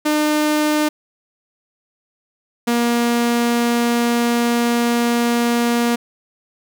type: tone pair in turn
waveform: sawtooth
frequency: 302.2 / 237.1 Hz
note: D4 / A#3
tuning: +50 / +30 cents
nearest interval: major third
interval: 420 cents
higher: first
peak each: -11 dBFS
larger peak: neither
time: 0.05-0.89 / 2.67-5.96 s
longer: second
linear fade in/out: 10 ms
effects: none